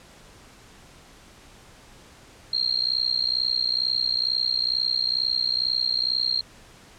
sine tone with amplitude modulation, 4208 Hz, C8, 9 cents sharp, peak -17 dBFS, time 2.53-6.41 s, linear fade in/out 5 ms, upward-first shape sine, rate 62.2 Hz, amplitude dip 100%, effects pink hiss -50 dBFS RMS until 6.98 s + low-pass 9000 Hz 12 dB/octave

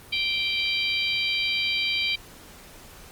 harmonic tone with a mistuned harmonic, 784 Hz, G5, in tune, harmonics 3 / 4 / 5 / 6, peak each -26 / -28 / -30 / -32 dBFS, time 0.12-2.16 s, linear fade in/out 10 ms, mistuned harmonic 5, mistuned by -15 cents, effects pink hiss -47 dBFS RMS until 3.11 s + Opus 32 kbps

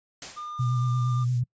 white noise with exponential decay, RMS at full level -34 dBFS, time 0.22-0.67 s, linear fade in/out 1 ms, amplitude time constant 97 ms
triangle tone with pitch glide, 1208 to 1197.6 Hz, D6 to D6, +48 to +33 cents, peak -32 dBFS, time 0.36-1.25 s, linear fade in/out 20 ms, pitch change -15 cents, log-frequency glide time 0.59-0.82 s
violet noise, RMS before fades -41 dBFS, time 0.57-1.42 s, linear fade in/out 50 ms
sine tone with vibrato, 123.47 Hz, B2, in tune, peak -22 dBFS, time 0.59-1.44 s, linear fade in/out 10 ms, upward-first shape sine, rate 8.6 Hz, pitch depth 38 cents each way
effects noise-tail reverb RT60 0.1 s tail -26 dB re dry + resampled to 16000 Hz

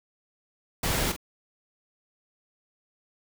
pink noise with echo, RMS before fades -27 dBFS, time 0.83-1.12 s, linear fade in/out 5 ms, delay 44 ms, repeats 1, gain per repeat -10 dB, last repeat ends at 1.164 s, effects none

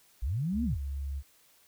sine linear two-way sweep, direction up then down, 46.84 to 247.9 to 46.84 Hz, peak -28 dBFS, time 0.22-0.78 s, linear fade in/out 10 ms, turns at 0.64 s
sine tone, 69.3 Hz, C#2, in tune, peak -32 dBFS, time 0.52-1.23 s, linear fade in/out 50 ms
effects white hiss -63 dBFS RMS until 1.67 s

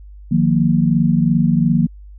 sine chord, Eb suspended second, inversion none, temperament equal with one note detuned, 155.56 / 178.39 / 233.1 Hz, Eb3 / F3 / Bb3, 0 / +37 / 0 cents, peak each -16 dBFS, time 0.31-1.87 s, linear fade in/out 10 ms, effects added 50 Hz sine -35 dBFS peak until 2.18 s

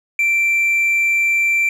sine tone with hard clipping, 2348 Hz, D7, 1 cent flat, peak -14 dBFS, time 0.19-1.69 s, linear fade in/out 2 ms, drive 2 dB, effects none

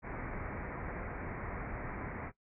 pink low-pass noise, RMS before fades -41 dBFS, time 0.02-2.32 s, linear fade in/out 50 ms, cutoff 2300 Hz, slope 96 dB/octave, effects noise-tail reverb RT60 0.1 s tail -17 dB re dry

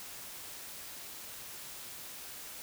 silence, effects white hiss -46 dBFS RMS until 2.62 s

